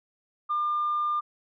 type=tone; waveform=sine; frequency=1200 Hz; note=D6; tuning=37 cents sharp; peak=-23 dBFS; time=0.49-1.21 s; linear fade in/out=20 ms; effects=tanh soft clip ceiling -20 dBFS